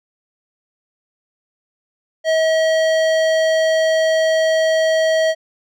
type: tone with hard clipping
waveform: sine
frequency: 640 Hz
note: D#5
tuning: 49 cents sharp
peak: -15 dBFS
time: 2.24-5.35 s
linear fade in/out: 50 ms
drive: 15 dB
effects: none